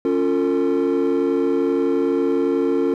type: chord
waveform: triangle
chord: Db augmented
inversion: none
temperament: equal with one note detuned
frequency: 277.2 / 349.2 / 451.6 Hz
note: Db4 / F4 / A4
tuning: 0 / 0 / +45 cents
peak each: -18 dBFS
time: 0.05-2.94 s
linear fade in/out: 2 ms
effects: tanh soft clip ceiling -10 dBFS